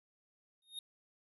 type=tone with exponential growth; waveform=square; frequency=3709 Hz; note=A#7; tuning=9 cents flat; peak=-39 dBFS; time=0.62-0.79 s; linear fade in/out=2 ms; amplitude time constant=35 ms; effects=resampled to 32000 Hz